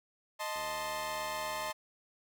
sawtooth chord, A diminished, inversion second, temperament equal, 622.3 / 880 / 1046.5 Hz, Eb5 / A5 / C6, 0 / 0 / 0 cents, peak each -36 dBFS, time 0.39-1.73 s, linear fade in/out 20 ms
click train, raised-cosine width 1 ms, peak -38 dBFS, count 89, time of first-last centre 0.56-1.698 s, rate 77.3 Hz
effects none

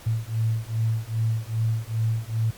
sine beating tone pair, 111 / 113.5 Hz, A2 / A#2, +16 / -46 cents, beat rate 2.5 Hz, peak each -25 dBFS, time 0.06-2.51 s, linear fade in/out 10 ms, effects pink hiss -46 dBFS RMS until 2.57 s + MP3 96 kbps

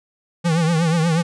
square tone with vibrato, 164.81 Hz, E3, in tune, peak -16 dBFS, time 0.44-1.23 s, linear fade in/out 20 ms, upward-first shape triangle, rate 8.3 Hz, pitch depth 110 cents each way, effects resampled to 22050 Hz

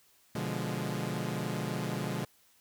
sawtooth chord, B diminished seventh, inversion none, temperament equal, 123.47 / 146.83 / 174.61 / 207.7 Hz, B2 / D3 / F3 / Ab3, 0 / 0 / 0 / 0 cents, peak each -34 dBFS, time 0.35-2.25 s, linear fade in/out 5 ms, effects white hiss -65 dBFS RMS until 2.6 s

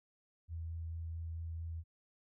sine tone with vibrato, 82.41 Hz, E2, in tune, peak -39 dBFS, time 0.48-1.84 s, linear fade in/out 50 ms, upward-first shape sine, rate 4.5 Hz, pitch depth 10 cents each way, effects none

